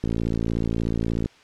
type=click train; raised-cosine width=3 ms; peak=-12 dBFS; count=70; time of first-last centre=0.04-1.259 s; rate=56.6 Hz; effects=white hiss -52 dBFS RMS until 1.43 s + low-pass 4000 Hz 12 dB/octave

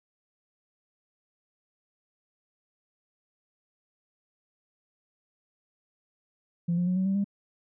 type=tone with pitch steps; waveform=sine; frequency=171.3 / 176.73 / 182.33 / 188.1 / 194.06 / 200.2 Hz; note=F3 / F3 / F#3 / F#3 / G3 / G3; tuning=-33 / +21 / -25 / +29 / -17 / +37 cents; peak=-22 dBFS; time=6.68-7.244 s; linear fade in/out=10 ms; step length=94 ms; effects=tanh soft clip ceiling -20 dBFS

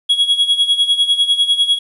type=tone with tremolo; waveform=triangle; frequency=3327 Hz; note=G#7; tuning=2 cents sharp; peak=-7 dBFS; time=0.09-1.79 s; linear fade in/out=10 ms; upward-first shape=sine; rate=10 Hz; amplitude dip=75%; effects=resampled to 24000 Hz + 8-bit

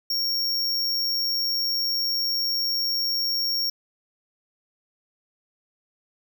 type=tone; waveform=square; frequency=5530 Hz; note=F8; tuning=18 cents flat; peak=-23 dBFS; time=0.1-3.7 s; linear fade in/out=5 ms; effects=none

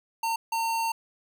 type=tone bursts at uneven times; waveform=square; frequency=910 Hz; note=A#5; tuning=42 cents flat; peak=-26 dBFS; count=2; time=0.23-0.36 / 0.52-0.92 s; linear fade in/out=5 ms; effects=none

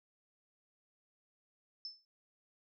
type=tone with exponential decay; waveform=sine; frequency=5274 Hz; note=E8; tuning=in tune; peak=-38 dBFS; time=1.85-2.05 s; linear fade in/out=1 ms; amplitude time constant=43 ms; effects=none

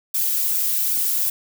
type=noise with flanger; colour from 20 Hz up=violet; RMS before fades=-21 dBFS; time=0.14-1.3 s; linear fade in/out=5 ms; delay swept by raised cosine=0.96 to 3.96 ms; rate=2.5 Hz; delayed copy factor=-0.75; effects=none

